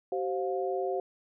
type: tone cluster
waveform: sine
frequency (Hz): 382 / 527 / 707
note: G4 / C5 / F5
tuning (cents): -45 / +12 / +21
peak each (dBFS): -31 / -34 / -34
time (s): 0.12-1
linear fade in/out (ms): 2
effects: none